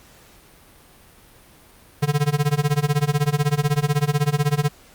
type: tone with tremolo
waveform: square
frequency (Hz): 146.4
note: D3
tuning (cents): -5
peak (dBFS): -15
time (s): 2.02-4.69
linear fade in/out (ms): 10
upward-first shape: sine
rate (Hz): 16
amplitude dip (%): 95
effects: pink hiss -50 dBFS RMS until 4.94 s + Opus 48 kbps